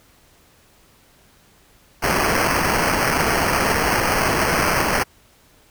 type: noise with sample-and-hold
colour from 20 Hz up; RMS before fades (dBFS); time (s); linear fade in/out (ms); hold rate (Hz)
white; -19; 2.02-5.04; 20; 3675
effects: pink hiss -54 dBFS RMS until 5.7 s